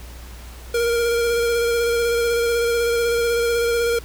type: tone with vibrato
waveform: square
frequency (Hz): 469.2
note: A#4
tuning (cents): +11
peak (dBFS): -18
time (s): 0.74-3.99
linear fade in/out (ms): 5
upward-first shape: square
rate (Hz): 16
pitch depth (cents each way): 16
effects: added 60 Hz sine -36 dBFS peak until 4.04 s + pink hiss -43 dBFS RMS until 4.04 s